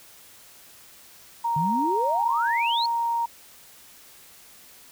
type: tone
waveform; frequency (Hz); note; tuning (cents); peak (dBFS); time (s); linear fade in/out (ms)
sine; 932.3; A#5; 0; -22; 1.44-3.26; 10
type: exponential sweep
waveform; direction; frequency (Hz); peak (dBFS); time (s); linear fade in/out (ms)
sine; up; 144.9 to 4446; -25; 1.56-2.86; 5
effects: white hiss -50 dBFS RMS until 4.91 s